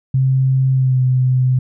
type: tone with pitch glide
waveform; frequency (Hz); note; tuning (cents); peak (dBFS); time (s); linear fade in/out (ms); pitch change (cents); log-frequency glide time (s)
sine; 132.1 to 128.19; C3 to C3; +17 to -35; -11; 0.14-1.59; 5; -52; 0.72-1.01
effects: none